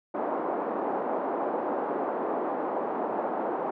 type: band-pass noise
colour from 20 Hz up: white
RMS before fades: -30 dBFS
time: 0.14-3.71 s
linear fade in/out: 10 ms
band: 260 to 910 Hz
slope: 24 dB/octave
effects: none